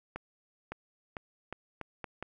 accelerating click train, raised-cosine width 0.5 ms, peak -23 dBFS, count 7, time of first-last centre 0.16-2.226 s, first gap 560 ms, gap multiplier 0.8, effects none

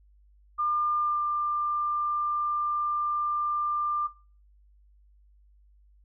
sine tone with pitch glide, 1200 to 1192.4 Hz, D6 to D6, +37 to +26 cents, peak -24 dBFS, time 0.58-4.08 s, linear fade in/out 20 ms, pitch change -11 cents, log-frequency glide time 0.99-1.21 s, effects noise-tail reverb RT60 0.4 s tail -21 dB re dry + added 50 Hz sine -56 dBFS peak until 6.04 s

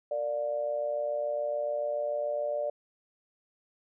sine tone with amplitude modulation, 587.3 Hz, D5, in tune, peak -25 dBFS, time 0.11-2.7 s, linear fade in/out 5 ms, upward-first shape sine, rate 127 Hz, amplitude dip 70%, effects none

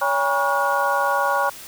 sine tone cluster, 564 / 811 / 960 / 1113 / 1436 Hz, C#5 / G#5 / B5 / C#6 / F6, +30 / -41 / -49 / +7 / +48 cents, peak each -24 dBFS, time 0.01-1.5 s, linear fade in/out 10 ms, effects white hiss -39 dBFS RMS until 1.67 s

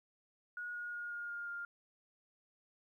sine tone with pitch steps, 1449 / 1439.8 / 1430.7 / 1421.6 / 1412.6 / 1403.7 Hz, F#6 / F#6 / F6 / F6 / F6 / F6, -37 / -48 / +41 / +30 / +19 / +8 cents, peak -40 dBFS, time 0.57-1.65 s, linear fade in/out 2 ms, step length 180 ms, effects 13-bit

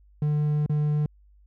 triangle tone with dropouts, 149.4 Hz, D3, 30 cents sharp, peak -19 dBFS, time 0.22-1.06 s, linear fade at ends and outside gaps 2 ms, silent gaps 0.662-0.696 s, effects added 50 Hz sine -53 dBFS peak until 1.46 s

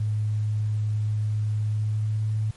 sine tone with pitch glide, 106.5 to 108.05 Hz, G#2 to A2, +44 to -31 cents, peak -22 dBFS, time 0-2.51 s, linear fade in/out 5 ms, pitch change +25 cents, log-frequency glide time 1.68-2.33 s, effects pink hiss -53 dBFS RMS until 2.56 s + MP3 48 kbps

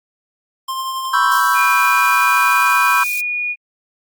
square tone with tremolo, 1054 Hz, C6, 12 cents sharp, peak -20 dBFS, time 0.68-1.4 s, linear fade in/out 5 ms, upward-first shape triangle, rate 11 Hz, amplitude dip 35%
triangle chord, C# half-diminished seventh, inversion third, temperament equal, 987.8 / 1108.7 / 1318.5 / 1568 Hz, B5 / C#6 / E6 / G6, 0 / 0 / 0 / 0 cents, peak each -16 dBFS, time 1.13-3.04 s, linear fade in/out 10 ms
white high-pass noise, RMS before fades -28 dBFS, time 1.31-3.21 s, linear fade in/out 5 ms, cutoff 4300 Hz, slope 24 dB/octave
sine tone with pitch glide, 2425 to 2449 Hz, D#7 to D#7, -45 to -28 cents, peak -18 dBFS, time 1.54-3.56 s, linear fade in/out 50 ms, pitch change +17 cents, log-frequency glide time 1.73-2.76 s
effects Opus 32 kbps

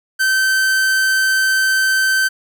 45% pulse tone, 1545 Hz, G6, 26 cents flat, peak -13 dBFS, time 0.19-2.29 s, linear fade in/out 20 ms, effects none

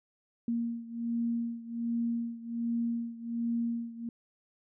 sine beating tone pair, 233.1 / 234.4 Hz, A#3 / A#3, 0 / +10 cents, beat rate 1.3 Hz, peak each -32 / -35 dBFS, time 0.48-4.09 s, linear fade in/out 2 ms, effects none

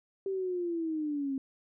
sine linear sweep, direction down, 391.6 to 265 Hz, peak -30 dBFS, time 0.26-1.38 s, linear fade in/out 2 ms, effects none

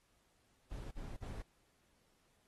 brown noise bursts, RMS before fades -45 dBFS, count 3, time 0.71-1.42 s, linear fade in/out 5 ms, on 200 ms, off 55 ms, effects pink hiss -75 dBFS RMS until 2.47 s + AAC 32 kbps

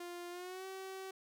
sawtooth tone with pitch glide, 350 to 381.7 Hz, F4 to G4, +4 to -46 cents, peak -40 dBFS, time 0-1.11 s, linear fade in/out 5 ms, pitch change +150 cents, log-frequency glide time 0.3-0.66 s, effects none

